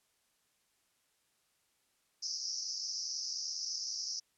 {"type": "band-pass noise", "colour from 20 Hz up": "white", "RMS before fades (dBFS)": -39, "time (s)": [2.22, 4.2], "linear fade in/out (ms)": 10, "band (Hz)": [4900, 5900], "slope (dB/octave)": 96, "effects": ["white hiss -75 dBFS RMS until 4.37 s", "low-pass 11000 Hz 12 dB/octave"]}